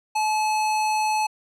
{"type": "tone", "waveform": "square", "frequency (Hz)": 860, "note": "A5", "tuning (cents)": -40, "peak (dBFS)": -21, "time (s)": [0.15, 1.27], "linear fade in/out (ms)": 10, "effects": ["low-pass 10000 Hz 12 dB/octave"]}